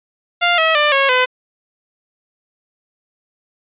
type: tone with pitch steps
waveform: 10% pulse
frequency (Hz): 698.5 / 644.2 / 594.2 / 548 / 505.5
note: F5 / E5 / D5 / C#5 / B4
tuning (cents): 0 / -40 / +20 / -20 / +40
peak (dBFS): -3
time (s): 0.41-1.26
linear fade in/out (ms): 20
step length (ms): 170
effects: resampled to 8000 Hz